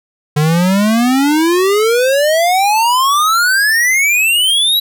square exponential sweep, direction up, 146.83 to 3951 Hz, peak -10 dBFS, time 0.36-4.8 s, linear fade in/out 10 ms, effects none

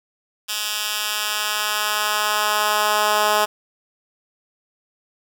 10% pulse tone with high-pass filter sweep, 210.8 Hz, G#3, 26 cents sharp, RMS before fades -21 dBFS, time 0.48-3.46 s, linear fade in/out 20 ms, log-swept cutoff 3000 to 660 Hz, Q 0.87, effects none

